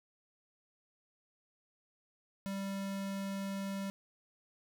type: tone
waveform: square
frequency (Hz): 196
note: G3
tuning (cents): 0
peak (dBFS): -37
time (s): 2.46-3.9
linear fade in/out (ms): 0
effects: none